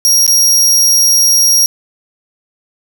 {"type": "tone with dropouts", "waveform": "sawtooth", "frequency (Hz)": 5630, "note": "F8", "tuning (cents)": 13, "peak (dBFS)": -4, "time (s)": [0.05, 1.66], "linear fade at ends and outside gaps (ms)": 0, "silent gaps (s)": [0.265, 0.278], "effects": []}